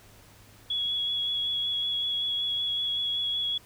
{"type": "tone with vibrato", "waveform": "sine", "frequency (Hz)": 3356, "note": "G#7", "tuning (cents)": 17, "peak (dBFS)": -26, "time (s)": [0.7, 3.58], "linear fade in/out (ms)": 5, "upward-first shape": "sine", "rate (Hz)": 5.3, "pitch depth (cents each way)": 15, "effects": ["added 104 Hz sine -57 dBFS peak until 3.65 s", "pink hiss -55 dBFS RMS until 3.65 s"]}